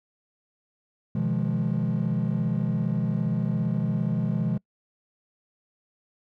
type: chord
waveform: triangle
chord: F half-diminished seventh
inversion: second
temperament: just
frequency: 125.72 / 157.15 / 174.61 / 209.5 Hz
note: Cb3 / Eb3 / F3 / Ab3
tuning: +31 / +18 / 0 / +15 cents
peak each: -26 dBFS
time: 1.15-4.58 s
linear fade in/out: 5 ms
effects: noise-tail reverb RT60 0.1 s tail -26 dB re dry + tanh soft clip ceiling -15 dBFS